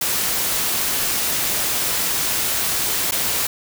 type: noise with dropouts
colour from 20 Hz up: white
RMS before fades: -21 dBFS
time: 0.01-3.47 s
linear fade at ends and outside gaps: 5 ms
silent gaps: 3.111-3.12 s
effects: none